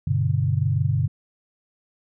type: chord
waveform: sine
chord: G major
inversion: none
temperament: equal with one note detuned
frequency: 98 / 123.47 / 145.06 Hz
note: G2 / B2 / D3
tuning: 0 / 0 / -21 cents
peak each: -23 dBFS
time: 0.07-1.08 s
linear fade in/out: 5 ms
effects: none